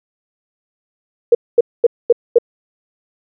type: tone bursts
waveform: sine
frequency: 472.5 Hz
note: A#4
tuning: 23 cents sharp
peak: -4 dBFS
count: 5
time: 1.32-2.385 s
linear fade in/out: 5 ms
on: 29 ms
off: 230 ms
effects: none